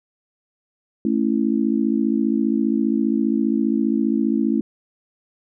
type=chord; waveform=sine; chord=A major; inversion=none; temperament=just; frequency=220 / 275 / 330 Hz; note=A3 / C#4 / E4; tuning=0 / -14 / +2 cents; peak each=-20 / -21 / -23 dBFS; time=1.05-4.61 s; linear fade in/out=2 ms; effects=none